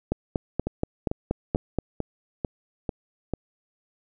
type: two click trains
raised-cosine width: 2 ms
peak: -10 / -13 dBFS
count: 8 / 7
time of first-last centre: 0.12-1.787 / 0.67-3.337 s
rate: 4.2 / 2.25 Hz
effects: none